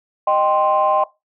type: chord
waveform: sine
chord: C minor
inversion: first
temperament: equal with one note detuned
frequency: 617.6 / 784 / 1046.5 Hz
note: Eb5 / G5 / C6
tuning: -13 / 0 / 0 cents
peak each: -17 dBFS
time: 0.27-1.04 s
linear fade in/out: 5 ms
effects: noise-tail reverb RT60 0.2 s tail -17 dB re dry + tanh soft clip ceiling -6 dBFS